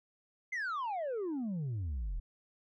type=exponential sweep; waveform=sine; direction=down; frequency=2123 to 37.61 Hz; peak=-31 dBFS; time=0.52-2.2 s; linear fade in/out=10 ms; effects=tanh soft clip ceiling -33 dBFS